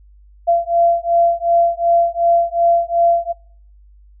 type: beating tone pair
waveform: sine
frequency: 682 / 684.7 Hz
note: F5 / F5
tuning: -41 / -34 cents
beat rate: 2.7 Hz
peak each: -15 dBFS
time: 0.47-3.33 s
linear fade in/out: 20 ms
effects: noise-tail reverb RT60 0.6 s tail -25 dB re dry + added 50 Hz sine -43 dBFS peak until 4.2 s

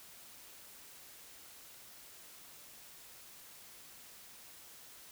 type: silence
effects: white hiss -55 dBFS RMS until 5.11 s

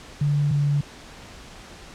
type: tone pair in turn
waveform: sine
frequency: 145.4 / 144.23 Hz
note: D3 / D3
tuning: -17 / -31 cents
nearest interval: unison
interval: 14 cents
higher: first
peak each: -18 dBFS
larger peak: neither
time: 0.21-0.51 / 0.51-0.81 s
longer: neither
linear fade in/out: 5 ms
effects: pink hiss -43 dBFS RMS until 1.94 s + low-pass 7000 Hz 12 dB/octave

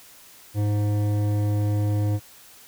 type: tone with hard clipping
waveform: triangle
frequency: 103.83 Hz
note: G#2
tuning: in tune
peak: -22 dBFS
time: 0.54-2.2 s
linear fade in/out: 50 ms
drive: 16 dB
effects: white hiss -49 dBFS RMS until 2.67 s

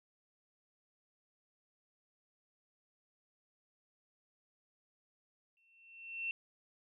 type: tone with exponential growth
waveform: sine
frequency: 2700 Hz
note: E7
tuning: 41 cents sharp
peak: -33 dBFS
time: 5.57-6.31 s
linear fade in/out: 1 ms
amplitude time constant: 160 ms
effects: none

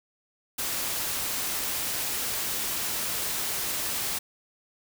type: noise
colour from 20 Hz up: white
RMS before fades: -30 dBFS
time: 0.58-4.19 s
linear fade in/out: 10 ms
effects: none

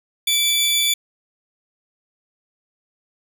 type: tone pair together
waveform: sawtooth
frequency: 2317 / 3472 Hz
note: D7 / A7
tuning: -24 / -24 cents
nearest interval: perfect fifth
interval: 700 cents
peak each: -20 / -14 dBFS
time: 0.27-0.94 s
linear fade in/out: 5 ms
effects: none

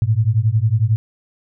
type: beating tone pair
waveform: sine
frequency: 104.9 / 115.9 Hz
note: G#2 / A#2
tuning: +18 / -10 cents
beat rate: 11 Hz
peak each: -16 dBFS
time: 0.02-0.96 s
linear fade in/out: 0 ms
effects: none

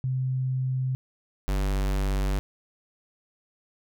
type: tone pair in turn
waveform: sine / square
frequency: 129.8 / 48.62 Hz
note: C3 / G1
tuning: -13 / -13 cents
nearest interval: octave + perfect fourth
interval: 1700 cents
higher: first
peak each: -24 dBFS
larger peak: neither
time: 0.04-0.95 / 1.48-2.39 s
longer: neither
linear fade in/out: 0 ms
effects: none

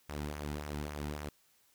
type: tone with flanger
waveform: sawtooth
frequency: 74 Hz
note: D2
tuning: 14 cents sharp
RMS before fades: -40 dBFS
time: 0.09-1.29 s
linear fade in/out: 5 ms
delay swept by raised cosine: 0.23 to 1.83 ms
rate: 3.6 Hz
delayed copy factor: -0.55
effects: white hiss -69 dBFS RMS until 1.74 s

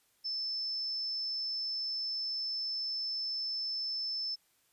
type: tone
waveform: sine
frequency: 5274 Hz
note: E8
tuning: in tune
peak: -33 dBFS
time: 0.24-4.36 s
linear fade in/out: 20 ms
effects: white hiss -71 dBFS RMS until 4.72 s + resampled to 32000 Hz

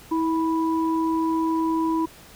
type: tone pair together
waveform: sine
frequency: 323.6 / 985.5 Hz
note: E4 / B5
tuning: -32 / -4 cents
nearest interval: octave + perfect fifth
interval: 1928 cents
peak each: -21 / -26 dBFS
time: 0.11-2.06 s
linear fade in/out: 10 ms
effects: pink hiss -47 dBFS RMS until 2.35 s

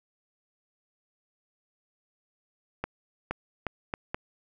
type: accelerating click train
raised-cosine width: 0.5 ms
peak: -15 dBFS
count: 5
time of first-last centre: 2.84-4.145 s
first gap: 470 ms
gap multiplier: 0.76
effects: none

